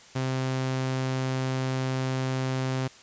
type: tone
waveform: sawtooth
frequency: 130.81 Hz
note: C3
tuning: in tune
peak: -22 dBFS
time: 0.15-2.88 s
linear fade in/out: 10 ms
effects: white hiss -51 dBFS RMS until 3.02 s + resampled to 16000 Hz

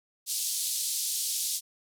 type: band-pass noise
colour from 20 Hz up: white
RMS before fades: -31 dBFS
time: 0.26-1.61 s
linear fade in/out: 50 ms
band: 3800 to 12000 Hz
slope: 24 dB/octave
effects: none

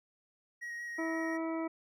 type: tone with vibrato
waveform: triangle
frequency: 1891 Hz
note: A#6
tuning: 24 cents sharp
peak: -37 dBFS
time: 0.61-1.38 s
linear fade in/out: 20 ms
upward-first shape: square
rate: 5.6 Hz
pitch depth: 10 cents each way
type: harmonic tone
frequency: 325.5 Hz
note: E4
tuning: 22 cents flat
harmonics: 1 / 2 / 3 / 4 / 6 / 7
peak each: -34 / -40 / -44 / -46 / -50 / -51 dBFS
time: 0.98-1.68 s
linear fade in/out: 10 ms
effects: none

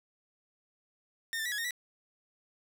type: tone with pitch steps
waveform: sawtooth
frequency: 1826 / 1779 / 1940 / 1678 / 1843 / 1954 Hz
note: A#6 / A6 / B6 / G#6 / A#6 / B6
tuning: -36 / +19 / -31 / +17 / -20 / -19 cents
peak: -29 dBFS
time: 1.33-1.708 s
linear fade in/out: 0 ms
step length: 63 ms
effects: 11-bit

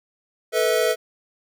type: chord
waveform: square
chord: A suspended second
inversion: none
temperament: equal with one note detuned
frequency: 440 / 493.9 / 644.9 Hz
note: A4 / B4 / E5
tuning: 0 / 0 / -38 cents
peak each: -23 dBFS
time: 0.52-0.96 s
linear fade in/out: 50 ms
effects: none

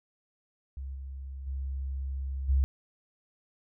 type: tone with level steps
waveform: sine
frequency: 67.3 Hz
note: C2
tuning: 49 cents sharp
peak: -35 / -37 / -31 / -21 dBFS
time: 0.77-2.64 s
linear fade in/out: 0 ms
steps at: 0.94 / 1.46 / 2.48 s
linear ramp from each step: 20 ms
effects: none

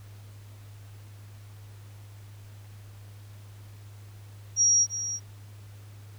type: tone with echo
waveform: sine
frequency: 5680 Hz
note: F8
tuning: 28 cents sharp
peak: -18 dBFS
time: 4.56-4.87 s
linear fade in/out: 50 ms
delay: 330 ms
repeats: 1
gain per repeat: -11 dB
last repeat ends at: 5.2 s
effects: added 102 Hz sine -44 dBFS peak until 6.18 s + pink hiss -57 dBFS RMS until 6.18 s

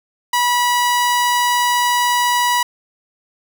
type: tone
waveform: sawtooth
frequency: 974 Hz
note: B5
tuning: 24 cents flat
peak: -10 dBFS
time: 0.33-2.63 s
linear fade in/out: 5 ms
effects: none

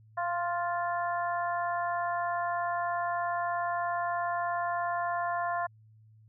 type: harmonic tone with a mistuned harmonic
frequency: 350 Hz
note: F4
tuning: 4 cents sharp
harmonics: 2 / 3 / 4 / 5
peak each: -31 / -33 / -39 / -39 dBFS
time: 0.17-5.67 s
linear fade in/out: 10 ms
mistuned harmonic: 2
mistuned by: -17 cents
effects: added 109 Hz sine -55 dBFS peak until 6.28 s

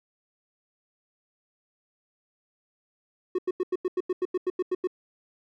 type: tone bursts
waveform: triangle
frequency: 366.1 Hz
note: F#4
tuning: 18 cents flat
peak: -21 dBFS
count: 13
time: 3.35-4.873 s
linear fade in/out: 5 ms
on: 35 ms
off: 89 ms
effects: none

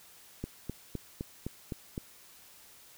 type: click train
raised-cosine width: 3 ms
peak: -22 dBFS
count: 7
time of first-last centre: 0.44-1.978 s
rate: 3.9 Hz
effects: white hiss -56 dBFS RMS until 2.97 s

